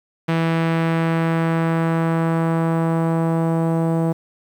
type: tone with low-pass filter sweep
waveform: sawtooth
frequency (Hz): 164.3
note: E3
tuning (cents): -5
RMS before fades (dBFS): -19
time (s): 0.28-4.13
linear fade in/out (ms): 10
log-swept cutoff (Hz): 2700 to 730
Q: 1.1
effects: 8-bit